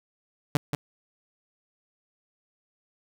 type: tone with echo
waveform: sawtooth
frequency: 145.9 Hz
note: D3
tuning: 11 cents flat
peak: -16 dBFS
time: 0.55-0.57 s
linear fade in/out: 0 ms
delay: 180 ms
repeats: 1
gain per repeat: -6 dB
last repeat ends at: 0.75 s
effects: none